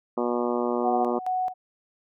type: harmonic tone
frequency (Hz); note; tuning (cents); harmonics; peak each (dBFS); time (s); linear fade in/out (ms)
120.9; B2; -36; 2 / 3 / 4 / 5 / 6 / 7 / 8 / 9 / 10; -29 / -28 / -30 / -32 / -35 / -36 / -37 / -36 / -39; 0.17-1.19; 5
type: tone with tremolo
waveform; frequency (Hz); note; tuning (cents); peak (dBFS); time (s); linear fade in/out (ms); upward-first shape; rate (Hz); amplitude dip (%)
sine; 740; F#5; 0; -23; 0.83-1.54; 20; square; 2.3; 70
effects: none